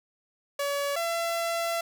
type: tone pair in turn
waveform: sawtooth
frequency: 567 / 674.3 Hz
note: C#5 / E5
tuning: +39 / +39 cents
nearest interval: minor third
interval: 300 cents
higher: second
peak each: -23 dBFS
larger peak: neither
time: 0.59-0.96 / 0.96-1.81 s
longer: second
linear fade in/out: 5 ms
effects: none